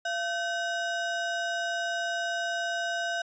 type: ring-modulated tone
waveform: square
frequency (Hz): 1108.7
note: C#6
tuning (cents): 0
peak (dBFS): -26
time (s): 0.05-3.22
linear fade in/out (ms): 5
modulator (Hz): 425
effects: resampled to 16000 Hz